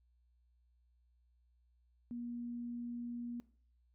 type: tone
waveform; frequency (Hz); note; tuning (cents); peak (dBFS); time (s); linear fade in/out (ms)
sine; 239; A#3; +43; -40; 2.11-3.4; 0
effects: noise-tail reverb RT60 0.5 s tail -19 dB re dry + added 60 Hz sine -69 dBFS peak until 3.94 s